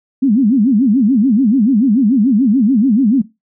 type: tone with vibrato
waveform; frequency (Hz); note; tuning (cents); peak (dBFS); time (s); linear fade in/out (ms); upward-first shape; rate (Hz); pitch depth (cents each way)
sine; 237.2; A#3; +30; -8; 0.22-3.22; 10; sine; 6.9; 290
effects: noise-tail reverb RT60 0.2 s tail -18 dB re dry